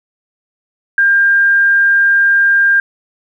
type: tone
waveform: sine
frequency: 1600 Hz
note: G6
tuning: 35 cents sharp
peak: -7 dBFS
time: 0.98-2.8 s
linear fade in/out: 2 ms
effects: 8-bit